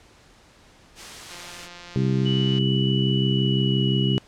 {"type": "noise", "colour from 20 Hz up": "white", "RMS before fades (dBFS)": -38, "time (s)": [0.95, 1.69], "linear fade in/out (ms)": 50}
{"type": "click train", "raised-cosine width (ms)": 0.2, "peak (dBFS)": -24, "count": 224, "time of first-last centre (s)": [1.31, 2.584], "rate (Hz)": 175}
{"type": "harmonic tone", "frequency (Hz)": 65.8, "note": "C2", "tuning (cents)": 10, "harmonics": [2, 3, 4, 5, 6], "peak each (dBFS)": [-21, -24, -32, -30, -30], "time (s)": [1.96, 4.18], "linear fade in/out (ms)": 0}
{"type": "tone with pitch glide", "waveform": "sine", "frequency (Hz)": [2956, 2929], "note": ["F#7", "F#7"], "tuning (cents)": [-2, -18], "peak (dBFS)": -27, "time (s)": [2.25, 4.19], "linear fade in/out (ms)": 20, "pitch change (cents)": -16, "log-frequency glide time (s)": [3.21, 3.87]}
{"effects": ["pink hiss -53 dBFS RMS until 4.27 s", "low-pass 7000 Hz 12 dB/octave"]}